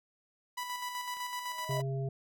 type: tone with tremolo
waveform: sawtooth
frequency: 987.8 Hz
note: B5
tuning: in tune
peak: -31 dBFS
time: 0.57-1.82 s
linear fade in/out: 10 ms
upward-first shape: square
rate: 7.9 Hz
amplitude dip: 40%
type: clicks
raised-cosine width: 0.3 ms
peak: -37 dBFS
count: 3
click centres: 1.17 / 1.592 / 1.806 s
type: tone with exponential growth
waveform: sine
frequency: 629 Hz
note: D#5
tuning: 19 cents sharp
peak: -32 dBFS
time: 1.39-1.8 s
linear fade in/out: 1 ms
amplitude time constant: 87 ms
type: harmonic tone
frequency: 134.9 Hz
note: C#3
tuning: 47 cents flat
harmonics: 1 / 3 / 5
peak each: -32 / -40 / -45 dBFS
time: 1.69-2.09 s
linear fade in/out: 5 ms
effects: none